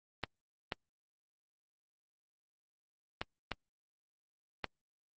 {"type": "clicks", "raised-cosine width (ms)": 0.3, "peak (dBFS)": -18, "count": 5, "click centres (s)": [0.237, 0.722, 3.215, 3.517, 4.643], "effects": ["Opus 24 kbps"]}